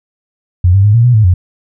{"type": "tone with pitch steps", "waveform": "sine", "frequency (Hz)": [89.2, 98.1, 104.3, 116.9, 123, 108.6, 90.2], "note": ["F2", "G2", "G#2", "A#2", "B2", "A2", "F#2"], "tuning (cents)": [37, 2, 8, 5, -7, -22, -44], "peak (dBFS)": -4, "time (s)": [0.64, 1.34], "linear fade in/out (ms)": 5, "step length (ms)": 100, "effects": []}